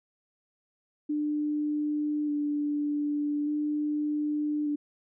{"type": "tone with vibrato", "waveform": "sine", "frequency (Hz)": 295.9, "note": "D4", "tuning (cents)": 13, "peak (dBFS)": -26, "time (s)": [1.09, 4.76], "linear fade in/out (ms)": 10, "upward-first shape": "square", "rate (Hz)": 0.42, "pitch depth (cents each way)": 14, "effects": []}